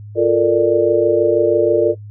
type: chord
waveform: sine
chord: Bb major seventh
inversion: second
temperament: equal with one note detuned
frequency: 349.2 / 440 / 466.2 / 590.7 Hz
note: F4 / A4 / Bb4 / D5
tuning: 0 / 0 / 0 / +10 cents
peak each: -16 dBFS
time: 0.15-1.95 s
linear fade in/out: 50 ms
effects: noise-tail reverb RT60 0.1 s tail -19 dB re dry + added 104 Hz sine -31 dBFS peak until 2.1 s